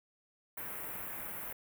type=band-stop noise; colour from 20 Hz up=white; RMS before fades=-42 dBFS; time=0.57-1.53 s; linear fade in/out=5 ms; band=2200 to 12000 Hz; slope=24 dB/octave; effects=none